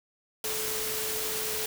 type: tone in noise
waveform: sine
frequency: 435 Hz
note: A4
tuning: 20 cents flat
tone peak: -37 dBFS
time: 0.44-1.66 s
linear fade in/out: 2 ms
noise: white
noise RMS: -32 dBFS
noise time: 0.44-1.66 s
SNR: -8 dB
effects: none